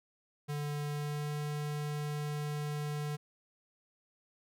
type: tone with pitch glide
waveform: square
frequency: 146.83 to 148.28 Hz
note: D3 to D3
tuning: 0 to +17 cents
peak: -35 dBFS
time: 0.48-3.17 s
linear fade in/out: 20 ms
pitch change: +17 cents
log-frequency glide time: 0.89-1.32 s
effects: none